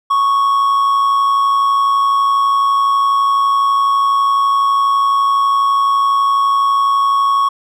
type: tone with amplitude modulation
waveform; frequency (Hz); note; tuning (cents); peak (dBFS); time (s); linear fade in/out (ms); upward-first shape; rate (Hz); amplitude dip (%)
triangle; 1108.7; C#6; 0; -7; 0.1-7.49; 10; sine; 112; 35
effects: none